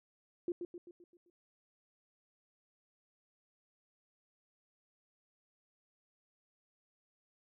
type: tone with echo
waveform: sine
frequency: 349.2 Hz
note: F4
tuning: in tune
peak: -32 dBFS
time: 0.48-0.52 s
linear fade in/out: 2 ms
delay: 130 ms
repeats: 6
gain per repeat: -6 dB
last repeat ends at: 1.3 s
effects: none